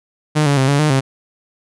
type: tone with pitch steps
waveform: sawtooth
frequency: 152.2 / 142.2 / 132.8 / 142 / 152.3 / 134 Hz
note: D#3 / C#3 / C3 / C#3 / D#3 / C3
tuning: -38 / +45 / +26 / +42 / -37 / +42 cents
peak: -8 dBFS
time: 0.35-1.01 s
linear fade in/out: 20 ms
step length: 110 ms
effects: resampled to 24000 Hz